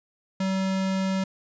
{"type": "tone", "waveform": "square", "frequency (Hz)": 190.8, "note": "G3", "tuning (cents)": -47, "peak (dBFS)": -24, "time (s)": [0.4, 1.24], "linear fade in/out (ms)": 5, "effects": ["resampled to 16000 Hz"]}